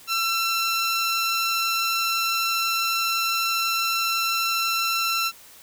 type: tone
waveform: 15% pulse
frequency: 1347 Hz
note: E6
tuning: 37 cents sharp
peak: -15 dBFS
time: 0.07-5.32 s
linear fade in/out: 50 ms
effects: white hiss -48 dBFS RMS until 5.62 s